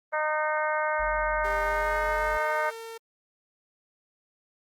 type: harmonic tone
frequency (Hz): 306.8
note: D#4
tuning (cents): -24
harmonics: 2 / 3 / 4 / 5 / 6 / 7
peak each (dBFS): -29 / -30 / -32 / -31 / -37 / -37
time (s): 0.12-2.71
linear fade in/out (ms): 20
type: tone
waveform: triangle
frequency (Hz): 46.25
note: F#1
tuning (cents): 0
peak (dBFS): -34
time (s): 0.99-2.38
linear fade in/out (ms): 10
type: tone with pitch glide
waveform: sawtooth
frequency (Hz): 400 to 454.2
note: G4 to A#4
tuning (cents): +35 to -45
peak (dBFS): -34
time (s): 1.44-2.98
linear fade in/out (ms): 10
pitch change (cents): +220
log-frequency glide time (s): 1.61-2.54
effects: Opus 24 kbps